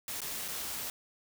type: noise with dropouts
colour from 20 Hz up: white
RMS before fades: -38 dBFS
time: 0.08-0.9 s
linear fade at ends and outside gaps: 1 ms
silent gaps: 0.205-0.217 / 0.48-0.484 s
effects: none